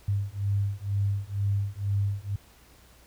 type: beating tone pair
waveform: sine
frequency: 99.2 / 101.3 Hz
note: G2 / G#2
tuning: +21 / -43 cents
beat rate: 2.1 Hz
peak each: -28 dBFS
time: 0.08-2.36 s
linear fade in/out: 5 ms
effects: added 60 Hz sine -57 dBFS peak until 3.06 s + pink hiss -57 dBFS RMS until 3.06 s